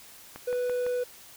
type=click train; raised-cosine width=0.5 ms; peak=-25 dBFS; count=4; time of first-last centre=0.36-0.865 s; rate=5.94 Hz
type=tone; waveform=triangle; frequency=493.9 Hz; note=B4; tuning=in tune; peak=-24 dBFS; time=0.47-1.04 s; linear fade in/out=10 ms
effects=white hiss -50 dBFS RMS until 1.36 s